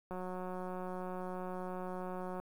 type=click train; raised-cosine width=1 ms; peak=-29 dBFS; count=420; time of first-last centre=0.11-2.4 s; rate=183 Hz; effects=10-bit